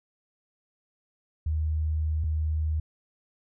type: tone pair in turn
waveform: sine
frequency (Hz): 77.78 / 77.78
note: D#2 / D#2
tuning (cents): 0 / 0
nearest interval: unison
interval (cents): 0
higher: neither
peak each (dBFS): -24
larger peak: neither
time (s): 1.46-2.24 / 2.24-2.8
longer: first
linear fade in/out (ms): 5
effects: none